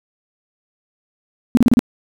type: tone bursts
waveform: sine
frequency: 240 Hz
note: B3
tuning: 49 cents flat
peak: -7 dBFS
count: 5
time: 1.55-1.792 s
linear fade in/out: 0 ms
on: 22 ms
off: 33 ms
effects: 8-bit